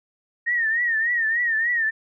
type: tone with vibrato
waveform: sine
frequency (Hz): 1849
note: A#6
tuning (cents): -15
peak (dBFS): -19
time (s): 0.46-1.91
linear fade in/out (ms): 20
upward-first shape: triangle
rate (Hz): 3.4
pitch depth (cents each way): 110
effects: none